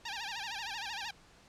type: tone with vibrato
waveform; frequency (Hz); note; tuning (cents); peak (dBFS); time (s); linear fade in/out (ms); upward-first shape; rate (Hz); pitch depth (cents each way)
10% pulse; 861; A5; -38; -29; 0.05-1.11; 5; sine; 13; 170
effects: pink hiss -60 dBFS RMS until 1.48 s + low-pass 7000 Hz 12 dB/octave